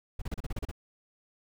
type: noise bursts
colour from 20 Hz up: brown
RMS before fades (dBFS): -33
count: 9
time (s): 0.19-0.714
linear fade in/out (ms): 5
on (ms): 28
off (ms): 34
effects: none